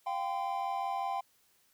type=chord; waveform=triangle; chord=F suspended second; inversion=none; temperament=equal with one note detuned; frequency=698.5 / 784 / 1023.8 Hz; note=F5 / G5 / C6; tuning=0 / 0 / -38 cents; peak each=-37 / -32 / -36 dBFS; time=0.06-1.21 s; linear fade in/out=10 ms; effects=white hiss -69 dBFS RMS until 1.73 s